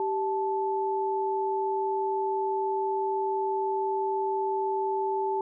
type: tone pair together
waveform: sine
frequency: 389.3 / 874 Hz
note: G4 / A5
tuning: -12 / -12 cents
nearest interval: octave + major second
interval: 1400 cents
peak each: -28 dBFS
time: 0-5.41 s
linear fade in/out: 2 ms
effects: none